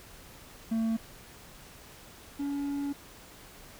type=tone pair in turn; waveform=triangle; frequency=224.7 / 283.1 Hz; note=A3 / C#4; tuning=+37 / +37 cents; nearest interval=major third; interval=400 cents; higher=second; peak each=-24 / -28 dBFS; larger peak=first; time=0.71-0.97 / 2.39-2.93 s; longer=second; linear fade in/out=10 ms; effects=pink hiss -51 dBFS RMS until 3.79 s